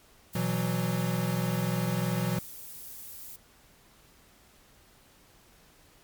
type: noise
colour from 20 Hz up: violet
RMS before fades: -43 dBFS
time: 0.33-3.36 s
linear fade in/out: 5 ms
type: chord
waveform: square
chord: B suspended fourth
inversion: none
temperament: equal with one note detuned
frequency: 121.63 / 164.81 / 185 Hz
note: B2 / E3 / F#3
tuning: -26 / 0 / 0 cents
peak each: -32 / -32 / -32 dBFS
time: 0.35-2.39 s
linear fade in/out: 5 ms
effects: pink hiss -59 dBFS RMS until 6.03 s + MP3 96 kbps